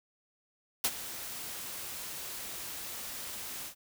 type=noise with ADSR envelope; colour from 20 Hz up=white; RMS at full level=-26 dBFS; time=0.84-3.75 s; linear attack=6 ms; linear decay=51 ms; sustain=-15 dB; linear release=93 ms; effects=none